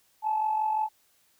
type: tone with amplitude modulation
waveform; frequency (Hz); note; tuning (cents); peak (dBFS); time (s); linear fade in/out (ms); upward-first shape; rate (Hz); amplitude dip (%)
sine; 865; A5; -30; -21; 0.22-0.89; 50; sine; 45.8; 55
effects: tanh soft clip ceiling -17 dBFS + white hiss -66 dBFS RMS until 1.39 s